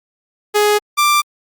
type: tone pair in turn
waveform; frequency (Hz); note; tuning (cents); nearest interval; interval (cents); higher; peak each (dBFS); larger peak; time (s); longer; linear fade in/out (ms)
sawtooth; 417.4 / 1180.6; G#4 / D6; +9 / +9; octave + tritone; 1800; second; -7; neither; 0.54-0.79 / 0.97-1.22; neither; 20
effects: Opus 48 kbps